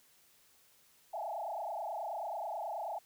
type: tone with frequency modulation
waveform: sine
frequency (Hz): 755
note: F#5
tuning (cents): +35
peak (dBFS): -36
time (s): 1.13-2.99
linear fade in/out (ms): 10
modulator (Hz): 29.3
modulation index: 4
effects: white hiss -66 dBFS RMS until 3.05 s